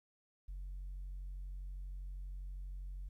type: tone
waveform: sine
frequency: 46.25 Hz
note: F#1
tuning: in tune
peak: -40 dBFS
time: 0.48-3.09 s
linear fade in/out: 10 ms
effects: tanh soft clip ceiling -40 dBFS + 13-bit